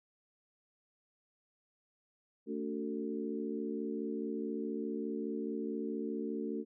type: harmonic tone with a mistuned harmonic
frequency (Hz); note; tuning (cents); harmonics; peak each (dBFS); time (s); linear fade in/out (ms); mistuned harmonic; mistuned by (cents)
74.4; D2; +23; 3 / 4 / 5 / 6; -39 / -40 / -41 / -42; 2.46-6.65; 50; 4; -57
effects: none